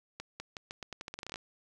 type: accelerating click train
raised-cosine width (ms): 0.2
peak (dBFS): -23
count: 16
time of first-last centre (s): 0.2-1.359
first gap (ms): 200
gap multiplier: 0.84
effects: none